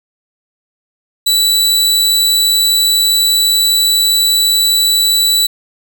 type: tone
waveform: sawtooth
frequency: 3951 Hz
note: B7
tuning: in tune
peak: -6 dBFS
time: 1.26-5.47 s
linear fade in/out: 10 ms
effects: none